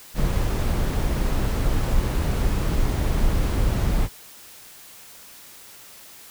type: noise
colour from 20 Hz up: brown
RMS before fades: -21 dBFS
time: 0.14-4.09 s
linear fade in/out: 50 ms
effects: white hiss -45 dBFS RMS until 6.3 s